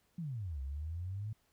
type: exponential two-way sweep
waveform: sine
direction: down then up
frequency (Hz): 180.8 to 65.3 to 111.3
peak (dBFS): -37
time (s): 0.18-1.33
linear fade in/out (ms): 5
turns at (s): 0.61
effects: pink hiss -74 dBFS RMS until 1.52 s